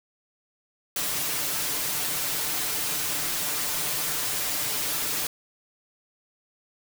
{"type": "noise with comb filter", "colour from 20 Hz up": "white", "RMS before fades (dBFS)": -28, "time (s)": [0.96, 5.27], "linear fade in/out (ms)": 2, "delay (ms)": 6.7, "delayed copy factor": 0.75, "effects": []}